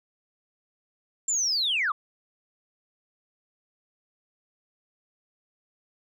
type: linear sweep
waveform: sine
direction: down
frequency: 7400 to 1089 Hz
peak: -22 dBFS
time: 1.28-1.92 s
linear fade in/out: 5 ms
effects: tanh soft clip ceiling -18 dBFS